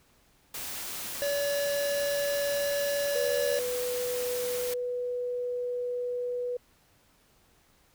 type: noise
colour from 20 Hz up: white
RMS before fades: -37 dBFS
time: 0.54-4.74 s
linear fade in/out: 5 ms
type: harmonic tone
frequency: 570 Hz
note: C#5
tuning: 48 cents sharp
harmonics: 1 / 3 / 5 / 7 / 9 / 10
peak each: -27 / -38 / -45 / -43 / -47 / -46 dBFS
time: 1.22-3.59 s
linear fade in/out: 0 ms
type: tone with pitch glide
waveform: sine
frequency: 493.9 to 490.8 Hz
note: B4 to B4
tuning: 0 to -11 cents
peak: -29 dBFS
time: 3.15-6.57 s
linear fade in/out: 5 ms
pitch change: -11 cents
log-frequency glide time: 3.81-5.83 s
effects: pink hiss -64 dBFS RMS until 7.94 s